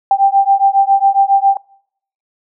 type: beating tone pair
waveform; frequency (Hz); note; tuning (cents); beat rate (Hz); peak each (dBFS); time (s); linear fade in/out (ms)
sine; 784 / 791.3; G5 / G5; 0 / +16; 7.3; -11; 0.11-1.57; 2
effects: noise-tail reverb RT60 0.7 s tail -26 dB re dry